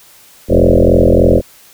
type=tone with frequency modulation; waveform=sine; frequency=295.1 Hz; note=D4; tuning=8 cents sharp; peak=-5 dBFS; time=0.48-1.42 s; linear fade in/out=50 ms; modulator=43.3 Hz; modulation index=6.7; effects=white hiss -43 dBFS RMS until 1.73 s